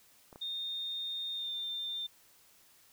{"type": "clicks", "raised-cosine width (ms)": 1, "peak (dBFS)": [-37, -35], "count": 2, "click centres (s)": [0.328, 0.359]}
{"type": "tone with pitch glide", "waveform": "sine", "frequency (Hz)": [3660, 3597], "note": ["A#7", "A7"], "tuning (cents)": [-32, 37], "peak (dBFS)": -35, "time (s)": [0.41, 2.07], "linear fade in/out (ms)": 10, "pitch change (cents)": -31, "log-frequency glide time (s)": [1.34, 1.52]}
{"effects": ["white hiss -63 dBFS RMS until 2.92 s"]}